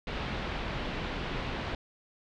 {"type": "low-pass noise", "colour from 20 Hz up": "pink", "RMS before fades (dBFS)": -35, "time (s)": [0.07, 1.75], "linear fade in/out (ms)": 2, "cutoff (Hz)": 3700, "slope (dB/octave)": 24, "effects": []}